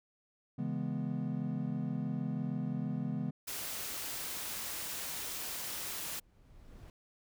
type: chord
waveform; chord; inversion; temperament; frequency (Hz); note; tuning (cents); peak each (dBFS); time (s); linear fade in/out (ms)
triangle; C# minor seventh; none; equal; 138.59 / 164.81 / 207.7 / 246.9; C#3 / E3 / G#3 / B3; 0 / 0 / 0 / 0; -37; 0.58-3.31; 10
type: noise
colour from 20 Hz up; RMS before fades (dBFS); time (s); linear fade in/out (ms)
white; -40; 3.47-6.2; 10
type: noise with exponential growth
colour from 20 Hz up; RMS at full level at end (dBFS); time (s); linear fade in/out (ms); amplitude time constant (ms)
brown; -48; 5.33-6.9; 1; 340
effects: none